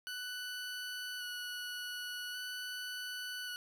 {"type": "tone with vibrato", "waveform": "20% pulse", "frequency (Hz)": 1480, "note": "F#6", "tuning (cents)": 0, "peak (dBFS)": -35, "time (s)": [0.07, 3.56], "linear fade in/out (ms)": 0, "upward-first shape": "square", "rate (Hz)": 0.44, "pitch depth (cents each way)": 11, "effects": []}